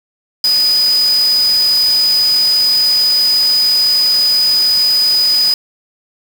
sine tone in noise, 4973 Hz, D#8, 2 cents flat, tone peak -9 dBFS, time 0.44-5.54 s, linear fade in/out 2 ms, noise white, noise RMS -25 dBFS, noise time 0.44-5.54 s, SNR +13 dB, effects none

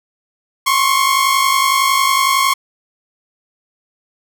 sawtooth tone pair together, 1057.8 / 1108.7 Hz, C6 / C#6, +19 / 0 cents, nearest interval minor second, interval 81 cents, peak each -11 dBFS, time 0.66-2.54 s, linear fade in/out 10 ms, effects none

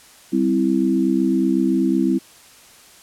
sine chord, C major, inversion second, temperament equal, 196 / 261.6 / 329.6 Hz, G3 / C4 / E4, 0 / 0 / 0 cents, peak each -21 / -19 / -19 dBFS, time 0.32-2.19 s, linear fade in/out 20 ms, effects white hiss -47 dBFS RMS until 3.02 s + low-pass 11000 Hz 12 dB/octave

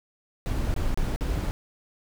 brown noise with dropouts, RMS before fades -26 dBFS, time 0.46-1.51 s, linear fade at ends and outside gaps 0 ms, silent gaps 0.741-0.763 / 0.944-0.975 / 1.161-1.209 s, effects none

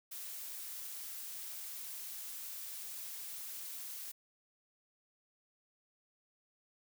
blue noise, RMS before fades -45 dBFS, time 0.11-4.12 s, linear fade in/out 10 ms, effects none

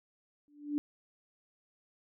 sine tone with exponential growth, 292.8 Hz, D4, 5 cents flat, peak -26 dBFS, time 0.48-0.78 s, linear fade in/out 0 ms, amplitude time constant 65 ms, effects none

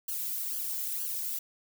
violet noise with flanger, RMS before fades -34 dBFS, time 0.08-1.39 s, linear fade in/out 5 ms, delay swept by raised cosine 0.65 to 2.05 ms, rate 2.1 Hz, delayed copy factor +0.95, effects none

